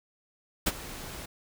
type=noise with ADSR envelope; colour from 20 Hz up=pink; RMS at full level=-23 dBFS; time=0.66-1.26 s; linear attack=10 ms; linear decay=39 ms; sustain=-18 dB; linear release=10 ms; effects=none